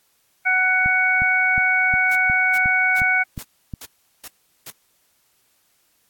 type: harmonic tone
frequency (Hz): 744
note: F#5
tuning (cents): +9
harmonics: 1 / 2 / 3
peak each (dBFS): -25 / -19 / -18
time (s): 0.45-3.24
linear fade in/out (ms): 20
type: click train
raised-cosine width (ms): 5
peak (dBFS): -17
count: 9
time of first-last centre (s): 0.86-3.738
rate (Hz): 2.78
type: noise bursts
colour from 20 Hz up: white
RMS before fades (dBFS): -36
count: 7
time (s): 2.11-4.705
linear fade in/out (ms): 5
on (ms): 45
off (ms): 380
effects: white hiss -63 dBFS RMS until 6.09 s + AAC 64 kbps